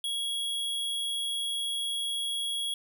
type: tone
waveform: square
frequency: 3322 Hz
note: G#7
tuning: in tune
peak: -30 dBFS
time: 0.04-2.74 s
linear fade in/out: 2 ms
effects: none